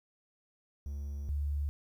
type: tone pair in turn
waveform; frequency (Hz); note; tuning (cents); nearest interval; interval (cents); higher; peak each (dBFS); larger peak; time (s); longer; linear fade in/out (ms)
triangle / sine; 71 / 72.32; C#2 / D2; +42 / -26; unison; 32; second; -34 / -30; second; 0.86-1.29 / 1.29-1.69; first; 0
effects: 11-bit